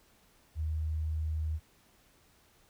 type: tone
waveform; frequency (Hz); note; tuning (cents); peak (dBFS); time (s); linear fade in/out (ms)
sine; 78.3; D#2; +11; -30; 0.55-1.6; 50
effects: pink hiss -65 dBFS RMS until 2.69 s